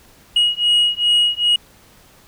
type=beating tone pair; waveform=sine; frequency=2892 / 2894.5 Hz; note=F#7 / F#7; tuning=-40 / -39 cents; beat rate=2.5 Hz; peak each=-14 dBFS; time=0.36-1.56 s; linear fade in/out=5 ms; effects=tanh soft clip ceiling -10 dBFS + pink hiss -49 dBFS RMS until 2.27 s